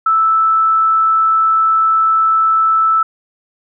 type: tone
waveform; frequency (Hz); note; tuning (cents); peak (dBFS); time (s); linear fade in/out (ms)
sine; 1316; E6; -3; -9; 0.06-3.03; 5
effects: none